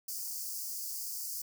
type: high-pass noise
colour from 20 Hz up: white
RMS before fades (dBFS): -39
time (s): 0.08-1.42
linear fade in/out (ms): 5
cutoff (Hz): 4600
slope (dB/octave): 96
effects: none